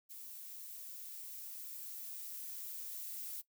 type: noise with level ramp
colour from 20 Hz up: violet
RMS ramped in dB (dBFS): -50 to -44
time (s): 0.09-3.42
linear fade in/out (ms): 20
effects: noise-tail reverb RT60 0.1 s tail -17 dB re dry